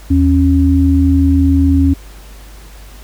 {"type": "tone pair together", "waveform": "sine", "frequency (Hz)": [80.28, 274.2], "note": ["E2", "C#4"], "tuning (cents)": [-45, -19], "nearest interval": "octave + major sixth", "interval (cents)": 2126, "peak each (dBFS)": -10, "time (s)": [0.1, 1.94], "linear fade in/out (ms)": 10, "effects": ["added 50 Hz sine -33 dBFS peak until 3.03 s", "pink hiss -41 dBFS RMS until 3.03 s"]}